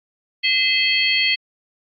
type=tone cluster; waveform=sine; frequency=2046 / 2593 / 3206 / 4394 Hz; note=C7 / E7 / G7 / C#8; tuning=-39 / -29 / +38 / -16 cents; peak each=-21 dBFS; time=0.43-1.36 s; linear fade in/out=20 ms; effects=AAC 64 kbps